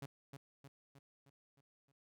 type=tone with echo; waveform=sawtooth; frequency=138.59 Hz; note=C#3; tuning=in tune; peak=-40 dBFS; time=0.02-0.06 s; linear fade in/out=5 ms; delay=310 ms; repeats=6; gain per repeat=-5 dB; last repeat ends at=1.92 s; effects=none